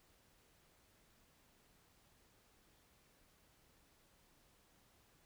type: silence
effects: pink hiss -71 dBFS RMS until 5.25 s